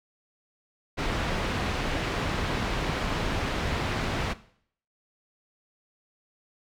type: low-pass noise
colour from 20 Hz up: pink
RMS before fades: -29 dBFS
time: 0.97-4.34 s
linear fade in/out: 20 ms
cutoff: 3400 Hz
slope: 12 dB/octave
effects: noise-tail reverb RT60 0.6 s tail -17 dB re dry